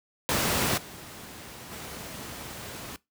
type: noise with level steps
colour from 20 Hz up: pink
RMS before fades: -25 / -43 / -39 dBFS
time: 0.29-2.96 s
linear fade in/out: 0 ms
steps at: 0.77 / 1.71 s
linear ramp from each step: 10 ms
effects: noise-tail reverb RT60 0.2 s tail -21 dB re dry + high-pass 80 Hz 12 dB/octave